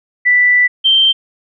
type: tone pair in turn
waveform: sine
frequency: 1975.5 / 3136 Hz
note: B6 / G7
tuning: 0 / 0 cents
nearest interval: minor sixth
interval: 800 cents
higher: second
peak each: -7 dBFS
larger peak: neither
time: 0.25-0.68 / 0.84-1.13 s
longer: first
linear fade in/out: 20 ms
effects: none